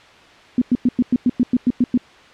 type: tone bursts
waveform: sine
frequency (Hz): 246.9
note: B3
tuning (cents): 0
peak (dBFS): -11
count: 11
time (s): 0.58-1.976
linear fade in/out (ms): 2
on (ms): 36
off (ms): 100
effects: white hiss -45 dBFS RMS until 2.33 s + low-pass 3000 Hz 12 dB/octave